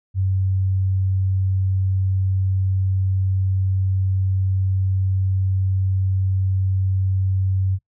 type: tone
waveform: sine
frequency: 95.1 Hz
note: F#2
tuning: 48 cents sharp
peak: -17 dBFS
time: 0.14-7.79 s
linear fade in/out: 50 ms
effects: noise-tail reverb RT60 0.1 s tail -19 dB re dry